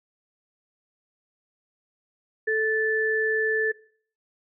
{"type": "tone pair together", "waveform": "sine", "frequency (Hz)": [438, 1752], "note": ["A4", "A6"], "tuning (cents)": [-8, -8], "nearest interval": "2 octaves", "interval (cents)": 2400, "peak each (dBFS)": -24, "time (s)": [2.47, 3.72], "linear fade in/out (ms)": 10, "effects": ["noise-tail reverb RT60 0.5 s tail -19 dB re dry"]}